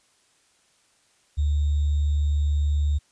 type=tone with sample-and-hold; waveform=sine; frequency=73.42 Hz; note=D2; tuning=in tune; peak=-19 dBFS; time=1.37-2.99 s; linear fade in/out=20 ms; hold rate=3675 Hz; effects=white hiss -63 dBFS RMS until 3.11 s + resampled to 22050 Hz